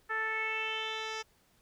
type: tone with low-pass filter sweep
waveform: 10% pulse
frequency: 440 Hz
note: A4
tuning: in tune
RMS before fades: -35 dBFS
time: 0.09-1.23 s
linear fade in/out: 20 ms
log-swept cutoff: 1600 to 5000 Hz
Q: 5
effects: pink hiss -68 dBFS RMS until 1.61 s